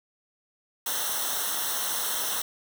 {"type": "noise with comb filter", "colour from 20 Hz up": "white", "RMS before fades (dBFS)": -29, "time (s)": [0.86, 2.42], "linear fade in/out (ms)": 5, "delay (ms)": 0.42, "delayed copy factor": -0.85, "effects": []}